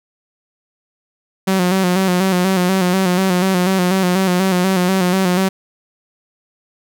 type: tone with vibrato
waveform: sawtooth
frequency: 185 Hz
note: F#3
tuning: in tune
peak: -9 dBFS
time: 1.47-5.49 s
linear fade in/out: 10 ms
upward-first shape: square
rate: 4.1 Hz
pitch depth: 53 cents each way
effects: none